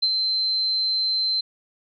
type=tone with ADSR envelope; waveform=sine; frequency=4100 Hz; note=C8; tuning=36 cents flat; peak=-16 dBFS; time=0.02-1.41 s; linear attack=12 ms; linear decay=54 ms; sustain=-4 dB; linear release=9 ms; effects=none